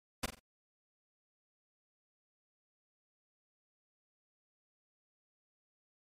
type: noise with echo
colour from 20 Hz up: pink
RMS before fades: -34 dBFS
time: 0.23-0.26 s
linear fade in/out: 5 ms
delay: 45 ms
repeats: 3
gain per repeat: -9 dB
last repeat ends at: 0.395 s
effects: low-pass 12000 Hz 12 dB/octave + MP3 64 kbps